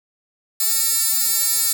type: tone with high-pass filter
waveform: 15% pulse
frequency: 450.3 Hz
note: A4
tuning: 40 cents sharp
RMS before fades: -19 dBFS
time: 0.6-1.73 s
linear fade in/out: 5 ms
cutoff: 8300 Hz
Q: 0.84
effects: none